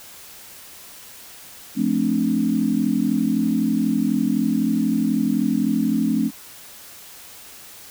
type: chord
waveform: sine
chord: D minor seventh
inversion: first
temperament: equal with one note detuned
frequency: 174.61 / 217.7 / 261.6 / 293.7 Hz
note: F3 / A3 / C4 / D4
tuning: 0 / -18 / 0 / 0 cents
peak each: -27 / -21 / -22 / -24 dBFS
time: 1.75-6.31 s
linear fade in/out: 50 ms
effects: white hiss -42 dBFS RMS until 7.9 s